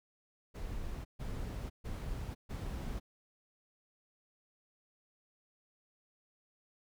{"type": "noise bursts", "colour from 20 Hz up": "brown", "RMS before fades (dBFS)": -40, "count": 4, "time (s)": [0.54, 3], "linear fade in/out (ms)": 20, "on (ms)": 510, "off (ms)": 140, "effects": []}